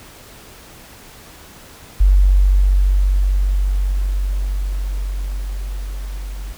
sine tone with level ramp, 47.49 Hz, F#1, 46 cents sharp, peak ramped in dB -7 to -25 dBFS, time 2-6.53 s, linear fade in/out 10 ms, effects pink hiss -41 dBFS RMS until 6.57 s

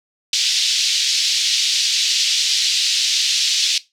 white band-pass noise, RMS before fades -18 dBFS, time 0.33-3.78 s, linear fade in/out 2 ms, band 3000 to 5400 Hz, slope 24 dB/octave, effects noise-tail reverb RT60 0.2 s tail -17 dB re dry

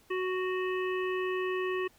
harmonic tone, 370.3 Hz, F#4, 1 cent sharp, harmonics 1 / 3 / 5 / 7 / 8, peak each -30 / -38 / -39 / -42 / -48 dBFS, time 0.1-1.88 s, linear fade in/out 10 ms, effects pink hiss -63 dBFS RMS until 1.98 s

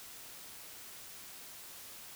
silence, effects white hiss -50 dBFS RMS until 2.15 s

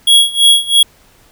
square tone with tremolo, 3322 Hz, G#7, in tune, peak -4 dBFS, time 0.07-0.83 s, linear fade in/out 5 ms, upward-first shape sine, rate 3 Hz, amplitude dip 90%, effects pink hiss -48 dBFS RMS until 1.31 s

